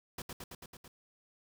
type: noise with echo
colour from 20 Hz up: pink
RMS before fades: -41 dBFS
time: 0.18-0.22 s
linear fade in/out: 5 ms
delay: 110 ms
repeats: 6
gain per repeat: -2 dB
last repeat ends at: 0.88 s
effects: none